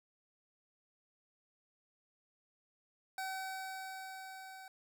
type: tone with level ramp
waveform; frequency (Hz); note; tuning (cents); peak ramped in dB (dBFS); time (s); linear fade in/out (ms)
25% pulse; 762; G5; -49; -34 to -46; 3.18-4.68; 2
effects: none